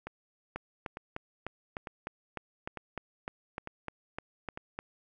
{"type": "two click trains", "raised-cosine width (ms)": 0.5, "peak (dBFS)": [-21, -24], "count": [15, 6], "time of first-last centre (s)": [[0.56, 4.79], [0.07, 4.575]], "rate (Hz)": [3.31, 1.11], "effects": []}